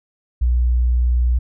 sine tone, 60.8 Hz, B1, 26 cents flat, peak -13 dBFS, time 0.41-1.39 s, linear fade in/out 10 ms, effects none

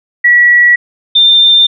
sine tone pair in turn, 1934 / 3593 Hz, B6 / A7, -37 / +36 cents, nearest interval major seventh, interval 1073 cents, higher second, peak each -3 / -3 dBFS, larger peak neither, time 0.24-0.76 / 1.15-1.67 s, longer neither, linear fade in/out 10 ms, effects none

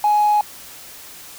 sine tone with hard clipping, 837 Hz, G#5, 13 cents sharp, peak -13 dBFS, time 0.04-0.41 s, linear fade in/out 2 ms, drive 1 dB, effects white hiss -39 dBFS RMS until 1.38 s

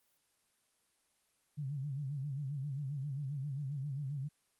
sine tone with vibrato, 140 Hz, C#3, 18 cents sharp, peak -36 dBFS, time 1.57-4.29 s, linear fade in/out 20 ms, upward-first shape sine, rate 7.5 Hz, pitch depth 120 cents each way, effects white hiss -75 dBFS RMS until 4.59 s + Opus 24 kbps

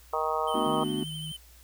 harmonic tone, 156.6 Hz, D#3, 11 cents sharp, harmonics 3 / 4 / 5 / 6 / 7 / 8, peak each -33 / -33 / -33 / -33 / -33 / -33 dBFS, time 0.13-0.84 s, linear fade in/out 5 ms
square tone with vibrato, 3076 Hz, G7, 33 cents flat, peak -38 dBFS, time 0.47-1.37 s, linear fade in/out 10 ms, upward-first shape triangle, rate 12 Hz, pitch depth 36 cents each way
triangle chord, B minor seventh, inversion third, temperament just, 222.2 / 246.9 / 296.3 / 370.4 Hz, A3 / B3 / D4 / F#4, +17 / 0 / +15 / +2 cents, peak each -32 dBFS, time 0.54-1.04 s, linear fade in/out 10 ms
sine tone, 155.56 Hz, D#3, in tune, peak -36 dBFS, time 0.66-1.32 s, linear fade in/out 5 ms
effects added 60 Hz sine -53 dBFS peak until 1.63 s + white hiss -57 dBFS RMS until 1.63 s

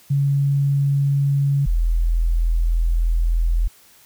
sine tone pair in turn, 140.2 / 41.68 Hz, C#3 / E1, +20 / +20 cents, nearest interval octave + major sixth, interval 2100 cents, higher first, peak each -15 dBFS, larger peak neither, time 0.1-1.66 / 1.66-3.68 s, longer second, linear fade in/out 10 ms, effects white hiss -51 dBFS RMS until 4.05 s

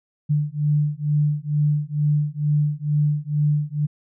sine beating tone pair, 147.4 / 149.6 Hz, D3 / D3, +7 / +32 cents, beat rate 2.2 Hz, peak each -21 dBFS, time 0.29-3.87 s, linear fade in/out 20 ms, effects none

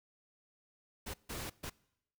pink noise bursts at uneven times, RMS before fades -42 dBFS, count 3, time 1.06-1.14 / 1.29-1.5 / 1.63-1.7 s, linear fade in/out 10 ms, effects noise-tail reverb RT60 0.8 s tail -23 dB re dry

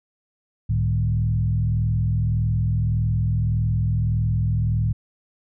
sine tone with frequency modulation, 110 Hz, A2, in tune, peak -18 dBFS, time 0.69-4.93 s, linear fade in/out 10 ms, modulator 41.7 Hz, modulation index 1, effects none

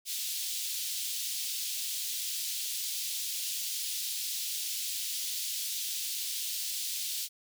pink high-pass noise, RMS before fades -35 dBFS, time 0.05-7.29 s, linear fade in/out 50 ms, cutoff 3300 Hz, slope 24 dB/octave, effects none

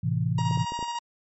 sine chord, A minor, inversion none, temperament equal, 110 / 130.81 / 164.81 Hz, A2 / C3 / E3, 0 / 0 / 0 cents, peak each -27 dBFS, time 0.03-0.65 s, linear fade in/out 10 ms
45% pulse tone with tremolo, 946 Hz, A#5, 25 cents sharp, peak -28 dBFS, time 0.38-0.99 s, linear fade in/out 5 ms, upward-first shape square, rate 14 Hz, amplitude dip 35%
clicks, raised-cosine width 2 ms, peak -24 dBFS, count 6, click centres 0.389 / 0.511 / 0.574 / 0.721 / 0.791 / 0.827 s
effects MP3 32 kbps

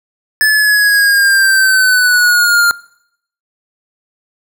square exponential sweep, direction down, 1740 to 1396.9 Hz, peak -8 dBFS, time 0.41-2.71 s, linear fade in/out 0 ms, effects noise-tail reverb RT60 0.7 s tail -21 dB re dry

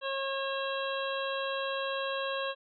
harmonic tone with a mistuned harmonic, 543 Hz, C#5, 36 cents flat, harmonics 1 / 2 / 3 / 5 / 6 / 7, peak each -34 / -37 / -39 / -41 / -42 / -42 dBFS, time 0.01-2.55 s, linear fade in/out 50 ms, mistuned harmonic 7, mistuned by +47 cents, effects none

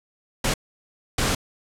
pink noise bursts at uneven times, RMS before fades -22 dBFS, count 2, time 0.44-0.54 / 1.18-1.35 s, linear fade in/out 5 ms, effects low-pass 10000 Hz 12 dB/octave

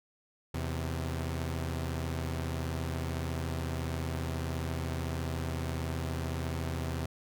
sawtooth tone pair together, 81.58 / 129.5 Hz, E2 / C3, -17 / -17 cents, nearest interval minor sixth, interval 800 cents, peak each -30 / -33 dBFS, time 0.54-7.06 s, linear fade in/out 5 ms, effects none

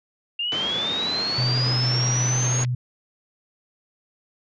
sine linear sweep, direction up, 2777 to 6645 Hz, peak -23 dBFS, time 0.39-2.64 s, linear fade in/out 5 ms
pink band-pass noise, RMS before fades -32 dBFS, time 0.52-2.65 s, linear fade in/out 0 ms, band 180 to 4400 Hz, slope 12 dB/octave
sine tone with pitch glide, 124.9 to 124.04 Hz, B2 to B2, +20 to +8 cents, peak -21 dBFS, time 1.38-2.75 s, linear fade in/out 5 ms, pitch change -12 cents, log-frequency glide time 1.61-2.28 s
effects resampled to 16000 Hz

